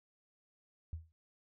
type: tone with exponential decay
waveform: sine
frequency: 81.3 Hz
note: E2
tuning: 23 cents flat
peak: -35 dBFS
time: 0.93-1.12 s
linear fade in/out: 0 ms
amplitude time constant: 41 ms
effects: none